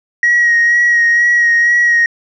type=tone with vibrato; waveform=sine; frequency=1895 Hz; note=A#6; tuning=28 cents sharp; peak=-6 dBFS; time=0.23-2.06 s; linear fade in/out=2 ms; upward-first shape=sine; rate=2.1 Hz; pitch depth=23 cents each way; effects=tanh soft clip ceiling -5 dBFS